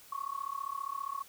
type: tone with amplitude modulation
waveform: sine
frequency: 1108.7 Hz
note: C#6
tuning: in tune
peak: -31 dBFS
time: 0.12-1.23 s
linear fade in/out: 5 ms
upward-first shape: sine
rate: 35 Hz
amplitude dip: 95%
effects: white hiss -56 dBFS RMS until 1.28 s